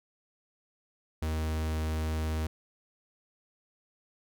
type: tone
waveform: 45% pulse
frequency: 78.7 Hz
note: D#2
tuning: 20 cents sharp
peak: -29 dBFS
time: 1.22-2.47 s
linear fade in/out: 5 ms
effects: none